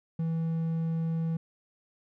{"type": "tone", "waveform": "triangle", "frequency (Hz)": 163.5, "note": "E3", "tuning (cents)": -14, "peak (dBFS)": -25, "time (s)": [0.19, 1.37], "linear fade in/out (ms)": 5, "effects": []}